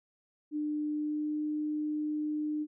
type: tone with pitch glide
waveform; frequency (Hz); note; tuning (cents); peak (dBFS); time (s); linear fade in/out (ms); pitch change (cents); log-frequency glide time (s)
sine; 300 to 302.3; D4 to D#4; +37 to -50; -30; 0.51-2.67; 50; +13; 0.93-1.41
effects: none